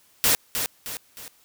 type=noise with echo; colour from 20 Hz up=white; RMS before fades=-19 dBFS; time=0.24-0.35 s; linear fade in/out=0 ms; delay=310 ms; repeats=3; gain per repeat=-7 dB; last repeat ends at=1.28 s; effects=white hiss -59 dBFS RMS until 1.44 s